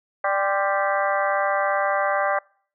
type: harmonic tone with a mistuned harmonic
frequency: 196.8 Hz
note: G3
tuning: 7 cents sharp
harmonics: 3 / 4 / 5 / 6 / 7 / 8 / 9 / 10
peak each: -24 / -25 / -32 / -26 / -35 / -28 / -39 / -31 dBFS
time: 0.24-2.39 s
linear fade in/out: 5 ms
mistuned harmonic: 5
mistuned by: +93 cents
effects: noise-tail reverb RT60 0.5 s tail -26 dB re dry